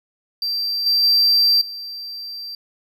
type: tone with level steps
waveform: triangle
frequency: 4699 Hz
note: D8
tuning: in tune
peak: -19 / -13 / -11 / -28 dBFS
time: 0.42-2.55 s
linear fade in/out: 2 ms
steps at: 0.86 / 1.03 / 1.61 s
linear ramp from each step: 5 ms
effects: none